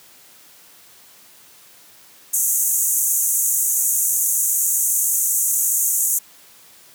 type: band-pass noise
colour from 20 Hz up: pink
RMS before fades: -19 dBFS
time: 2.33-6.19 s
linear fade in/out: 10 ms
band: 6300 to 16000 Hz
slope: 96 dB/octave
effects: white hiss -48 dBFS RMS until 6.94 s + high-pass 100 Hz 12 dB/octave